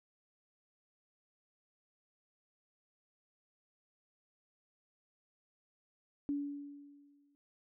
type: tone with exponential decay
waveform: sine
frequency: 285.9 Hz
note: D4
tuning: 46 cents flat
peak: -31 dBFS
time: 6.29-7.35 s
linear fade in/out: 0 ms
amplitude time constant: 230 ms
effects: none